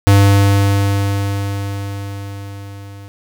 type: tone with level ramp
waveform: square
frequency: 99.7 Hz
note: G2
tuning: 30 cents sharp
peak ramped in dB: -6 to -33 dBFS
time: 0.07-3.08 s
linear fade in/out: 0 ms
effects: none